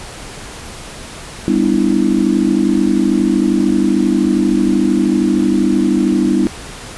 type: chord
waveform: sine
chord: E minor seventh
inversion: first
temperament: just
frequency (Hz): 197.78 / 247.2 / 296.7 / 329.6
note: G3 / B3 / D4 / E4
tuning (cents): +16 / +2 / +18 / 0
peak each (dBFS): -16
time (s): 1.48-6.47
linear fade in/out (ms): 0
effects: pink hiss -31 dBFS RMS until 6.97 s + resampled to 24000 Hz